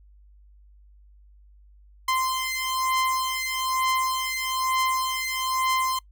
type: beating tone pair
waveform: sawtooth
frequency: 1039 / 1040.1 Hz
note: C6 / C6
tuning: -12 / -11 cents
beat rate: 1.1 Hz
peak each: -23 dBFS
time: 2.08-5.99 s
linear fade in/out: 5 ms
effects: noise-tail reverb RT60 0.1 s tail -24 dB re dry + added 50 Hz sine -50 dBFS peak until 6.11 s